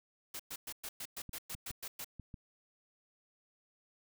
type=noise bursts; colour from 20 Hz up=white; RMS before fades=-43 dBFS; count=11; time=0.34-2.045 s; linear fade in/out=5 ms; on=55 ms; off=110 ms
type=clicks; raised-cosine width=5 ms; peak=-34 dBFS; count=5; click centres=1.293 / 1.549 / 1.707 / 2.197 / 2.342 s
effects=none